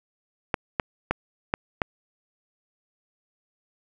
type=clicks; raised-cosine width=0.5 ms; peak=-7 dBFS; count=5; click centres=0.542 / 0.798 / 1.11 / 1.539 / 1.818 s; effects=none